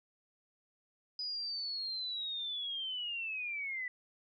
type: linear sweep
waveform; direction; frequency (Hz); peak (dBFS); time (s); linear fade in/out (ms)
sine; down; 4978 to 1962; -36; 1.19-3.88; 2
effects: none